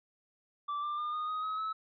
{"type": "tone with pitch steps", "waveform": "triangle", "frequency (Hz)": [1166, 1187.1, 1208.5, 1230.3, 1252.6, 1275.2, 1298.2], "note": ["D6", "D6", "D6", "D#6", "D#6", "D#6", "E6"], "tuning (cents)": [-13, 18, 49, -20, 11, 42, -27], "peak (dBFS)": -31, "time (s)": [0.68, 1.73], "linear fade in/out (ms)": 10, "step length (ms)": 150, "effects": ["resampled to 11025 Hz"]}